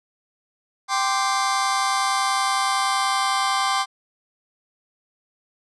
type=chord; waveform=sawtooth; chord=G suspended fourth; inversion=none; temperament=just; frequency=784 / 1045.3 / 1176 Hz; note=G5 / C6 / D6; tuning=0 / -2 / +2 cents; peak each=-20 dBFS; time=0.88-3.86 s; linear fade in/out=50 ms; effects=resampled to 22050 Hz